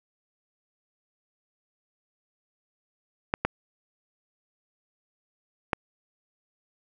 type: clicks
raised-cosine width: 0.5 ms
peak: -8 dBFS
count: 3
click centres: 3.339 / 3.45 / 5.732 s
effects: none